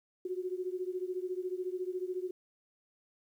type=beating tone pair; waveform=sine; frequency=361.9 / 375.9 Hz; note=F#4 / F#4; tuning=-38 / +27 cents; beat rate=14 Hz; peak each=-36 / -38 dBFS; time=0.25-2.31 s; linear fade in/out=5 ms; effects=11-bit